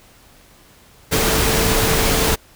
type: tone in noise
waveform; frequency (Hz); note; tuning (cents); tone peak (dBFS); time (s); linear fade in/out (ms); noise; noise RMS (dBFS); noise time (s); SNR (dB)
sine; 444.5; A4; +18; -23; 1.11-2.36; 20; pink; -17; 1.11-2.36; -9
effects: pink hiss -49 dBFS RMS until 2.55 s